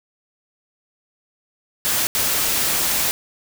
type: noise bursts at uneven times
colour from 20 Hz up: white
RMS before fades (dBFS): -20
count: 2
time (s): 1.85-2.07 / 2.15-3.11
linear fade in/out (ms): 0
effects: none